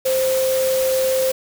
sine tone in noise, 523.3 Hz, C5, in tune, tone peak -16 dBFS, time 0.05-1.32 s, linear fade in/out 10 ms, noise white, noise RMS -27 dBFS, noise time 0.05-1.32 s, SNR +8 dB, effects none

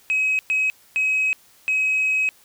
sine tone bursts at uneven times, 2546 Hz, D#7, 39 cents sharp, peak -16 dBFS, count 4, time 0.1-0.39 / 0.5-0.7 / 0.96-1.33 / 1.68-2.29 s, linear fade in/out 0 ms, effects tanh soft clip ceiling -15 dBFS + white hiss -54 dBFS RMS until 2.44 s

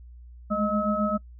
sine tone cluster, 207.2 / 214.7 / 621 / 1288 Hz, G#3 / A3 / D#5 / E6, -4 / -42 / -3 / -41 cents, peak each -28 dBFS, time 0.5-1.18 s, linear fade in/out 20 ms, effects noise-tail reverb RT60 0.1 s tail -23 dB re dry + added 60 Hz sine -43 dBFS peak until 1.39 s

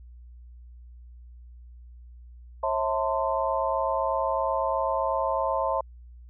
sine tone cluster, 542 / 650 / 895 / 1038 Hz, C#5 / E5 / A5 / C6, -39 / -24 / +29 / -14 cents, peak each -29 dBFS, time 2.63-5.81 s, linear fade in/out 5 ms, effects added 60 Hz sine -44 dBFS peak until 6.29 s

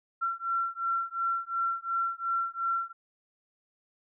sine beating tone pair, 1358 / 1360.8 Hz, F6 / F6, -49 / -45 cents, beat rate 2.8 Hz, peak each -31 dBFS, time 0.21-2.93 s, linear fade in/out 20 ms, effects none

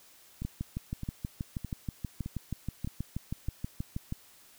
two click trains, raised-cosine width 5 ms, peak -21 / -24 dBFS, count 24 / 6, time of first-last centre 0.45-4.124 / 0.42-3.487 s, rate 6.26 / 1.63 Hz, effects white hiss -58 dBFS RMS until 4.58 s

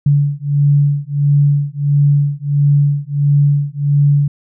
sine beating tone pair, 142.9 / 144.4 Hz, D3 / D3, -47 / -29 cents, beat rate 1.5 Hz, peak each -13 dBFS, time 0.06-4.28 s, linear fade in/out 5 ms, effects none

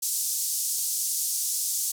pink band-pass noise, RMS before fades -28 dBFS, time 0.02-1.92 s, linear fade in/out 10 ms, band 5800 to 14000 Hz, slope 24 dB/octave, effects none

